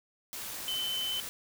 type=tone in noise; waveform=sine; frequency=3053 Hz; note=G7; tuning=46 cents flat; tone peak=-31 dBFS; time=0.68-1.2 s; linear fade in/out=0 ms; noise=white; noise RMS=-40 dBFS; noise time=0.33-1.29 s; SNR=+6 dB; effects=none